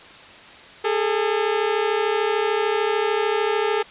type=tone pair together; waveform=sawtooth; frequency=410.7 / 444.1 Hz; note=G#4 / A4; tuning=-19 / +16 cents; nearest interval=minor second; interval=135 cents; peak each=-18 dBFS; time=0.84-3.83 s; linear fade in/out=10 ms; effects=white hiss -43 dBFS RMS until 3.9 s + resampled to 8000 Hz